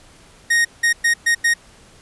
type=tone bursts at uneven times; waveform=45% pulse; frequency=1864.7 Hz; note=A#6; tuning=in tune; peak=-13 dBFS; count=5; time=0.5-0.65 / 0.83-0.93 / 1.04-1.14 / 1.26-1.35 / 1.44-1.54 s; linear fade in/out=10 ms; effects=pink hiss -48 dBFS RMS until 2.01 s + resampled to 24000 Hz